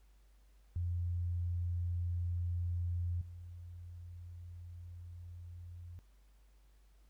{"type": "tone with level steps", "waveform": "sine", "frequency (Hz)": 87.31, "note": "F2", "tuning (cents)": 0, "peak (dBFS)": [-33, -46], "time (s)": [0.76, 5.99], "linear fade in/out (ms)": 0, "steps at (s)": 3.21, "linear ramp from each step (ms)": 5, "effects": ["added 50 Hz sine -61 dBFS peak until 7.09 s", "pink hiss -75 dBFS RMS until 7.09 s"]}